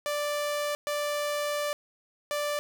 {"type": "tone bursts at uneven times", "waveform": "sawtooth", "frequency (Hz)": 587.3, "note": "D5", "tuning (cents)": 0, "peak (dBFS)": -24, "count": 3, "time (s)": [[0.06, 0.75], [0.87, 1.73], [2.31, 2.59]], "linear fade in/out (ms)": 0, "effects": []}